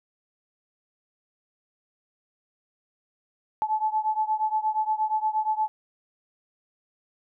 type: beating tone pair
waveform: sine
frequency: 862 / 870.5 Hz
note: A5 / A5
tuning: -36 / -19 cents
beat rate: 8.5 Hz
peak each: -25 / -27 dBFS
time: 3.62-5.68 s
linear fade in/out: 0 ms
effects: none